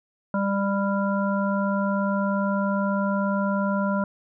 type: harmonic tone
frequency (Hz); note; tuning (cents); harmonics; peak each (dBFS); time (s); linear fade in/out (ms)
198.4; G3; +21; 1 / 3 / 5 / 7; -23 / -28 / -30 / -31; 0.34-4.04; 2
effects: none